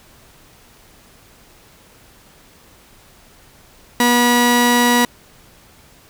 sawtooth tone pair together, 242 / 968 Hz, B3 / B5, -35 / -35 cents, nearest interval 2 octaves, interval 2400 cents, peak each -10 dBFS, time 4-5.05 s, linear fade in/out 2 ms, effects pink hiss -48 dBFS RMS until 6.09 s

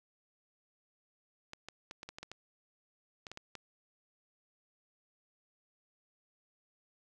clicks, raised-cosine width 0.2 ms, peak -27 dBFS, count 12, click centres 1.534 / 1.686 / 1.911 / 2.031 / 2.09 / 2.185 / 2.23 / 2.316 / 3.268 / 3.316 / 3.374 / 3.553 s, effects none

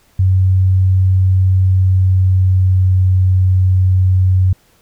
sine tone with pitch glide, 93.8 to 92.99 Hz, F#2 to F#2, +24 to +9 cents, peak -8 dBFS, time 0.19-4.53 s, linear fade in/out 5 ms, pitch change -15 cents, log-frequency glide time 1.61-3.04 s, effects pink hiss -53 dBFS RMS until 4.81 s

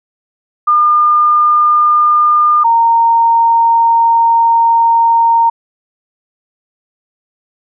sine tone pair in turn, 1208 / 923.1 Hz, D6 / A#5, +48 / -17 cents, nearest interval perfect fourth, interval 465 cents, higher first, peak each -6 dBFS, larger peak neither, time 0.67-2.64 / 2.64-5.5 s, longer second, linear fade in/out 10 ms, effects none

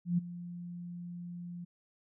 sine tone with ADSR envelope, 174.61 Hz, F3, in tune, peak -24 dBFS, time 0.05-1.65 s, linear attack 130 ms, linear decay 15 ms, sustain -16 dB, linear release 12 ms, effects none

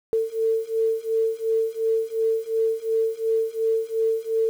sine beating tone pair, 446.4 / 449.2 Hz, A4 / A4, +25 / +36 cents, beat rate 2.8 Hz, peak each -24 / -23 dBFS, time 0.13-4.49 s, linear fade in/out 0 ms, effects 8-bit

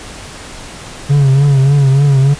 triangle tone with vibrato, 138.59 Hz, C#3, in tune, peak -4 dBFS, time 1.09-2.35 s, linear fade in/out 20 ms, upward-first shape triangle, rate 3.4 Hz, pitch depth 83 cents each way, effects pink hiss -30 dBFS RMS until 2.39 s + resampled to 22050 Hz

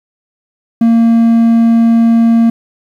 triangle tone, 230 Hz, A#3, 23 cents flat, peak -3 dBFS, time 0.81-2.5 s, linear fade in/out 5 ms, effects 7-bit

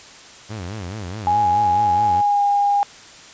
sawtooth tone with vibrato, 98 Hz, G2, in tune, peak -24 dBFS, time 0.49-2.22 s, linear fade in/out 20 ms, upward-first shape sine, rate 4.7 Hz, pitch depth 220 cents each way
sine tone with pitch glide, 830.6 to 811.2 Hz, G#5 to G#5, 0 to -41 cents, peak -14 dBFS, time 1.27-2.83 s, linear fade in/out 0 ms, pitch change -41 cents, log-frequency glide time 2.11-2.42 s
effects white hiss -42 dBFS RMS until 3.33 s + resampled to 16000 Hz

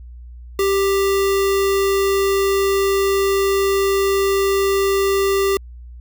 sine tone with sample-and-hold, 392 Hz, G4, in tune, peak -14 dBFS, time 0.59-5.57 s, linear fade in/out 2 ms, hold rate 1575 Hz, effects added 60 Hz sine -34 dBFS peak until 6 s

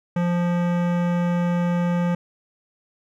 sine tone with hard clipping, 174.61 Hz, F3, in tune, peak -21 dBFS, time 0.16-2.15 s, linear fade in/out 5 ms, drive 18 dB, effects none

